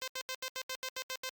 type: tone bursts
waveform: 5% pulse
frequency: 518 Hz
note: C5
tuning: 17 cents flat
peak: -25 dBFS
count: 10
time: 0.02-1.292 s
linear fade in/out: 0 ms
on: 57 ms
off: 78 ms
effects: Opus 48 kbps